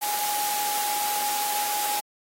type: tone in noise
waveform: sine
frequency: 830.6 Hz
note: G#5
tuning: in tune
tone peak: -27 dBFS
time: 0.01-2.01 s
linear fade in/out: 20 ms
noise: white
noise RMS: -29 dBFS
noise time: 0.01-2.01 s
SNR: -1 dB
effects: high-pass 300 Hz 12 dB/octave + AAC 48 kbps